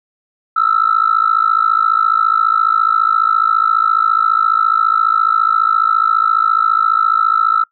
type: tone with amplitude modulation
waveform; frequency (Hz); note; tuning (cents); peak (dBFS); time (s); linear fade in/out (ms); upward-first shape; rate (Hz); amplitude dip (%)
sine; 1318.5; E6; 0; -5; 0.56-7.64; 10; sine; 54.6; 95
effects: noise-tail reverb RT60 0.1 s tail -20 dB re dry + tanh soft clip ceiling -3 dBFS